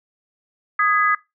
sine chord, G# minor, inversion second, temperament equal with one note detuned, 1244.5 / 1661.2 / 2007 Hz, D#6 / G#6 / B6, 0 / 0 / +27 cents, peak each -17 / -20 / -23 dBFS, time 0.79-1.15 s, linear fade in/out 5 ms, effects noise-tail reverb RT60 0.2 s tail -19 dB re dry

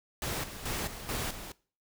pink noise with tremolo, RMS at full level -34 dBFS, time 0.22-1.52 s, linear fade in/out 2 ms, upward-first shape square, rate 2.3 Hz, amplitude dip 65%, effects noise-tail reverb RT60 0.4 s tail -21 dB re dry

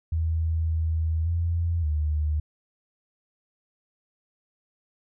sine tone with pitch steps, 81 / 80.5 / 84.6 / 75.9 Hz, E2 / E2 / E2 / D#2, -30 / -41 / +45 / -42 cents, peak -22 dBFS, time 0.12-2.4 s, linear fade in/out 5 ms, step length 570 ms, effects none

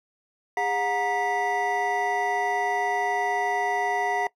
triangle tone cluster, 407.4 / 726 / 937 / 1966 Hz, G#4 / F#5 / A#5 / B6, -33 / -33 / +9 / -8 cents, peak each -30 / -24 / -27 / -28 dBFS, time 0.57-4.27 s, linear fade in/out 2 ms, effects noise-tail reverb RT60 0.1 s tail -20 dB re dry

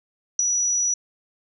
sine tone with ADSR envelope, 5870 Hz, F#8, 15 cents flat, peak -12 dBFS, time 0.39-0.94 s, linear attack 4 ms, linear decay 5 ms, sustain -7 dB, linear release 3 ms, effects none

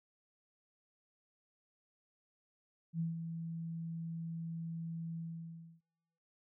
sine tone with ADSR envelope, 165.2 Hz, E3, 4 cents sharp, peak -32 dBFS, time 2.93-5.81 s, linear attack 68 ms, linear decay 150 ms, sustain -7 dB, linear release 640 ms, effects noise-tail reverb RT60 1.0 s tail -25 dB re dry

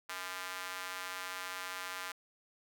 square tone with high-pass filter, 92.5 Hz, F#2, in tune, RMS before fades -42 dBFS, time 0.09-2.12 s, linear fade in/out 5 ms, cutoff 1300 Hz, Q 1.3, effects none

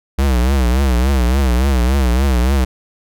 square tone with vibrato, 64.4 Hz, C2, 27 cents flat, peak -12 dBFS, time 0.18-2.65 s, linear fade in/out 10 ms, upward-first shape triangle, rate 3.5 Hz, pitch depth 170 cents each way, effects none

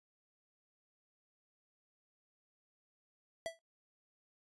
square tone with exponential decay, 659.3 Hz, E5, in tune, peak -34 dBFS, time 3.46-3.59 s, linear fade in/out 0 ms, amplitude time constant 28 ms, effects noise-tail reverb RT60 0.2 s tail -26 dB re dry + resampled to 24000 Hz

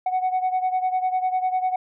sine beating tone pair, 740 / 750 Hz, F#5 / F#5, 0 / +23 cents, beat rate 10 Hz, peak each -20 / -24 dBFS, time 0.06-1.76 s, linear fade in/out 5 ms, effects tanh soft clip ceiling -17 dBFS

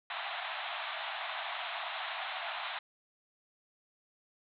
pink band-pass noise, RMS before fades -39 dBFS, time 0.1-2.79 s, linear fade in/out 2 ms, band 640 to 3900 Hz, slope 96 dB/octave, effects none

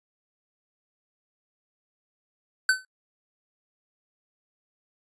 square tone with exponential decay, 1522 Hz, F#6, 48 cents sharp, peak -15 dBFS, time 2.69-2.85 s, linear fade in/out 2 ms, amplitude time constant 33 ms, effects noise-tail reverb RT60 0.1 s tail -25 dB re dry + resampled to 24000 Hz

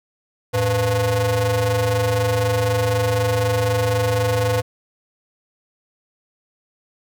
40% pulse ring-modulated tone, 196 Hz, G3, in tune, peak -13 dBFS, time 0.53-4.62 s, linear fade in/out 20 ms, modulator 306 Hz, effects none

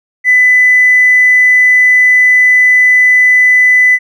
triangle tone with tanh clipping, 2000 Hz, B6, 21 cents sharp, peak -3 dBFS, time 0.24-3.99 s, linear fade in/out 50 ms, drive 1 dB, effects none

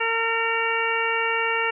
harmonic tone with a mistuned harmonic, 455.9 Hz, A#4, 39 cents flat, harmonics 1 / 2 / 3 / 4 / 5 / 6, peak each -28 / -28 / -28 / -28 / -28 / -28 dBFS, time 0-1.71 s, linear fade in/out 10 ms, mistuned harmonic 6, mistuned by +25 cents, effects none

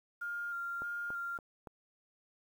sine tone with vibrato, 1400 Hz, F6, 4 cents sharp, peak -36 dBFS, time 0.21-1.38 s, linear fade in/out 10 ms, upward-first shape square, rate 1.6 Hz, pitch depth 13 cents each way
click train, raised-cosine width 1 ms, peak -32 dBFS, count 4, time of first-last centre 0.82-1.672 s, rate 3.52 Hz
effects 10-bit

